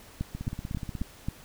two click trains, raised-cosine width 5 ms, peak -17 / -22 dBFS, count 5 / 12, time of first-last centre 0.21-1.285 / 0.35-1.013 s, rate 3.72 / 16.6 Hz, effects pink hiss -51 dBFS RMS until 1.44 s

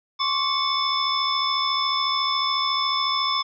sine tone cluster, 1068 / 1142 / 2210 / 3503 / 5260 Hz, C6 / D6 / C#7 / A7 / E8, +35 / -49 / -6 / -8 / -5 cents, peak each -26 / -27 / -32 / -26 / -27 dBFS, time 0.19-3.43 s, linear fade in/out 20 ms, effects none

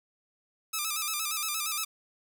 5% pulse tone with vibrato, 1244.5 Hz, D#6, in tune, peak -18 dBFS, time 0.73-1.85 s, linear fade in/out 10 ms, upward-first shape square, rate 8.6 Hz, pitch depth 72 cents each way, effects none

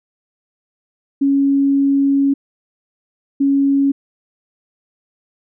sine tone bursts at uneven times, 277.2 Hz, C#4, in tune, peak -11 dBFS, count 2, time 1.21-2.34 / 3.4-3.92 s, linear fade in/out 10 ms, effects none

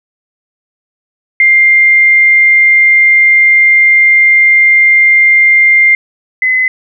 sine tone pair in turn, 2100 / 2032 Hz, C7 / B6, +6 / +49 cents, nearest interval minor second, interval 57 cents, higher first, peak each -3 / -7 dBFS, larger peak first, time 1.4-5.95 / 6.42-6.68 s, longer first, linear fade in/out 2 ms, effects none

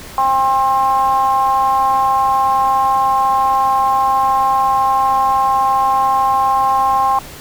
triangle ring-modulated tone, 133.2 Hz, C3, 31 cents sharp, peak -6 dBFS, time 0.18-7.19 s, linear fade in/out 2 ms, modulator 933 Hz, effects pink hiss -34 dBFS RMS until 7.4 s

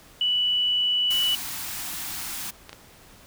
sine tone, 2960 Hz, F#7, in tune, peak -20 dBFS, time 0.21-1.35 s, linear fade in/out 2 ms
white band-stop noise, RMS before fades -33 dBFS, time 1.1-2.51 s, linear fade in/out 10 ms, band 350 to 680 Hz, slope 96 dB/octave
clicks, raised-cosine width 0.2 ms, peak -21 dBFS, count 2, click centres 2.694 / 2.73 s
effects pink hiss -51 dBFS RMS until 3.26 s

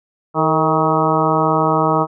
harmonic tone with a mistuned harmonic, 158.6 Hz, D#3, 33 cents sharp, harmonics 1 / 2 / 3 / 4 / 5 / 6 / 7 / 8, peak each -21 / -21 / -21 / -21 / -21 / -21 / -21 / -21 dBFS, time 0.34-2.07 s, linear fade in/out 50 ms, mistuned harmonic 3, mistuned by -53 cents, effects none

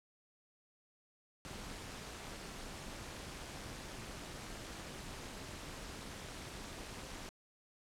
pink noise with amplitude modulation, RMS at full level -44 dBFS, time 1.45-7.29 s, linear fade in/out 0 ms, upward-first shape sine, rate 237 Hz, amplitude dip 70%, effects low-pass 9000 Hz 12 dB/octave

